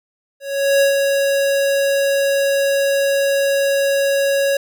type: tone with ADSR envelope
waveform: square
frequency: 554.4 Hz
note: C#5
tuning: in tune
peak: -11 dBFS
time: 0.4-4.57 s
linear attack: 410 ms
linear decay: 120 ms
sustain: -4 dB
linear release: 3 ms
effects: none